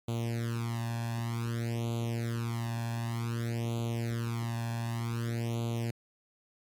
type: tone with flanger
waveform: sawtooth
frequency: 116.54 Hz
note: A#2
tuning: in tune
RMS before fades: -33 dBFS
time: 0.08-5.91 s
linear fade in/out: 5 ms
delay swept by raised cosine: 0.28 to 1.18 ms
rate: 0.54 Hz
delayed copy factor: +0.95
effects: MP3 96 kbps